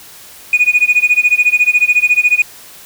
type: tone with tremolo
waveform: sine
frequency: 2465 Hz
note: D#7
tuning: 17 cents flat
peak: -3 dBFS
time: 0.53-2.42 s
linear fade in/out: 2 ms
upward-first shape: sine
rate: 14 Hz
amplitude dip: 95%
effects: tanh soft clip ceiling -3 dBFS + white hiss -37 dBFS RMS until 2.85 s